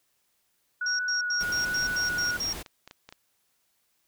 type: tone with vibrato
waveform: sine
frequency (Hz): 1466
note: F#6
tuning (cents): -16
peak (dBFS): -27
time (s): 0.81-2.37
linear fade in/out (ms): 5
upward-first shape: triangle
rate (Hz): 1.2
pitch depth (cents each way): 20
type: tone bursts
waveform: sine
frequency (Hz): 5590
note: F8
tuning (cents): +1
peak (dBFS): -27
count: 8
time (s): 0.86-2.53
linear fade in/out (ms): 5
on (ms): 130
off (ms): 90
type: noise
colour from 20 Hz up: pink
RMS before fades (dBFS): -39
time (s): 1.4-2.63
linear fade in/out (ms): 10
type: clicks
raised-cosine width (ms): 0.2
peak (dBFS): -27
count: 6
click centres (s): 1.863 / 2.662 / 2.876 / 2.911 / 3.09 / 3.125
effects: white hiss -72 dBFS RMS until 4.07 s